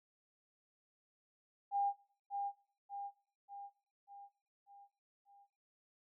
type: tone with echo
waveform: sine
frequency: 803 Hz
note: G5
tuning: 41 cents sharp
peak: -32 dBFS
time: 1.71-1.93 s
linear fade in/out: 50 ms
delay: 590 ms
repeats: 6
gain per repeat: -5 dB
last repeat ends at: 5.47 s
effects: noise-tail reverb RT60 0.5 s tail -18 dB re dry